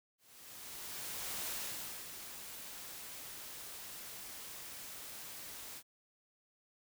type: noise with ADSR envelope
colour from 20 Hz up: white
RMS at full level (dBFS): -40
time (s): 0.18-5.83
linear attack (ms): 1300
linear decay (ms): 570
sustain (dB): -8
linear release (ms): 57
effects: none